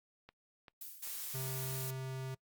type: click train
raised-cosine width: 0.3 ms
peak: -37 dBFS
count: 4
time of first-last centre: 0.29-1.466 s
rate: 2.55 Hz
type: noise with exponential decay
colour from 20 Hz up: violet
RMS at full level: -44 dBFS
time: 0.81-1.5 s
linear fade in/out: 5 ms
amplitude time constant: 150 ms
type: noise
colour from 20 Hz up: blue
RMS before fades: -42 dBFS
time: 1.02-1.91 s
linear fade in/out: 10 ms
type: tone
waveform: square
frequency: 131.6 Hz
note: C3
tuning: 10 cents sharp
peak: -40 dBFS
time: 1.34-2.35 s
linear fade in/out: 10 ms
effects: noise-tail reverb RT60 0.1 s tail -23 dB re dry + Opus 48 kbps